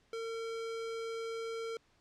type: tone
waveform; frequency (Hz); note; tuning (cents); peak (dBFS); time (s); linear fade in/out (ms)
square; 454.6; A#4; -43; -38; 0.13-1.77; 2
effects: pink hiss -70 dBFS RMS until 2 s + low-pass 6000 Hz 12 dB/octave